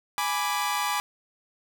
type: chord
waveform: sawtooth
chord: G# diminished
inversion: none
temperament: equal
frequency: 830.6 / 987.8 / 1174.7 Hz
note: G#5 / B5 / D6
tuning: 0 / 0 / 0 cents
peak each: -26 dBFS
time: 0.18-1 s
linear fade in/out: 0 ms
effects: none